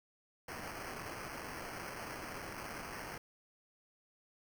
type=noise with sample-and-hold; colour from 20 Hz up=violet; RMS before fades=-45 dBFS; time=0.48-3.18 s; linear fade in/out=5 ms; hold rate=3675 Hz; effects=none